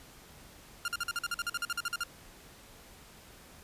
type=tone bursts; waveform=sawtooth; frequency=1400 Hz; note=F6; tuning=4 cents sharp; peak=-27 dBFS; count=16; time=0.85-2.036 s; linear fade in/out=2 ms; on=31 ms; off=46 ms; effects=pink hiss -54 dBFS RMS until 3.63 s + resampled to 32000 Hz